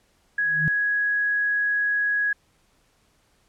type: tone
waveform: sine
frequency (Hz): 1666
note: G#6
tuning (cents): +5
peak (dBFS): -20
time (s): 0.38-2.33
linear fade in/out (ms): 5
type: tone with exponential growth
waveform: sine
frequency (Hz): 155.56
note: D#3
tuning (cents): 0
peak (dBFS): -19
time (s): 0.4-0.68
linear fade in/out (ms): 0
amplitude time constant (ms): 60
effects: pink hiss -64 dBFS RMS until 3.48 s + low-pass 11000 Hz 12 dB/octave